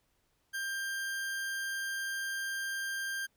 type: tone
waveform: 40% pulse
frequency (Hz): 1589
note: G6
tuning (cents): +23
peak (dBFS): -33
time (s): 0.53-3.27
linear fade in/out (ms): 20
effects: pink hiss -75 dBFS RMS until 3.36 s